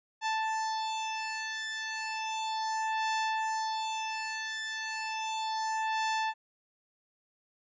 sawtooth beating tone pair, 880 / 880.34 Hz, A5 / A5, 0 / +1 cents, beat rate 0.34 Hz, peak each -30 / -31 dBFS, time 0.21-6.34 s, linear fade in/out 50 ms, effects resampled to 16000 Hz

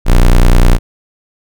45% pulse tone, 30 Hz, B0, 49 cents flat, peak -3 dBFS, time 0.05-0.79 s, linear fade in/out 50 ms, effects none

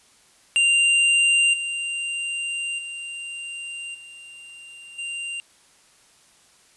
square tone with level steps, 2783 Hz, F7, 7 cents flat, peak -16 / -26 / -32 / -41 / -29 dBFS, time 0.56-5.4 s, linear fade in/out 0 ms, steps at 1.53 / 2.78 / 3.94 / 4.98 s, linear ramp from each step 10 ms, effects white hiss -56 dBFS RMS until 6.76 s + resampled to 24000 Hz

